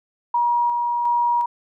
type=tone with tremolo; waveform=sine; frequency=955 Hz; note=A#5; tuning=42 cents sharp; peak=-16 dBFS; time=0.34-1.46 s; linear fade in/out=5 ms; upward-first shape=square; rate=1.4 Hz; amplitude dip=30%; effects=none